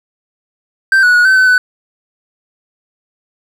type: tone with pitch steps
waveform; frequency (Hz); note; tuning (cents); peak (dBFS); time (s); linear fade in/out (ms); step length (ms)
triangle; 1563 / 1470 / 1455 / 1533 / 1518 / 1499; G6 / F#6 / F#6 / G6 / F#6 / F#6; -6 / -12 / -29 / -39 / +44 / +22; -4; 0.92-1.58; 2; 110
effects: none

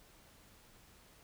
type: silence
effects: pink hiss -62 dBFS RMS until 1.23 s

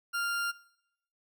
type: tone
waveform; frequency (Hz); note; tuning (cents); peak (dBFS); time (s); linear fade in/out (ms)
40% pulse; 1396.9; F6; 0; -29; 0.13-0.52; 20
effects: noise-tail reverb RT60 0.8 s tail -20 dB re dry

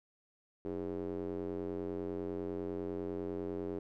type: tone with band-pass filter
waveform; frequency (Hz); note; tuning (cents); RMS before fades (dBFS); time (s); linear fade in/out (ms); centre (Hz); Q
square; 45; F#1; -47; -39; 0.65-3.79; 0; 380; 3.8
effects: none

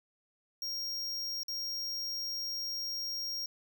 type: tone with dropouts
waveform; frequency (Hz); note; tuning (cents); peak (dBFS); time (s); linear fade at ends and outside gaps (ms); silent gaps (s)
square; 5580; F8; -2; -35; 0.62-3.46; 2; 1.433-1.482
effects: none

